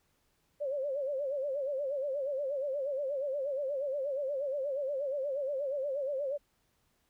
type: tone with vibrato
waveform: sine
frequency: 554.4 Hz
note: C#5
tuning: in tune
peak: -31 dBFS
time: 0.6-6.38 s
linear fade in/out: 20 ms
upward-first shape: sine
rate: 8.4 Hz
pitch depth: 110 cents each way
effects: pink hiss -74 dBFS RMS until 7.09 s